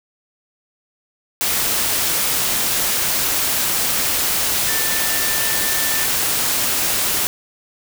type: tone in noise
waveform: sine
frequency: 1778 Hz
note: A6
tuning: 18 cents sharp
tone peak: -27 dBFS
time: 4.68-6.05 s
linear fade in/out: 0 ms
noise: white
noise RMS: -19 dBFS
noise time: 1.41-7.27 s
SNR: -11 dB
effects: none